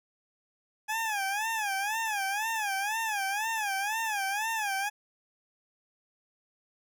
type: tone with vibrato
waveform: 20% pulse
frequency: 838 Hz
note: G#5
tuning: 15 cents sharp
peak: -24 dBFS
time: 0.88-4.9 s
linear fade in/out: 20 ms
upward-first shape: sine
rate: 2 Hz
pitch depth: 140 cents each way
effects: none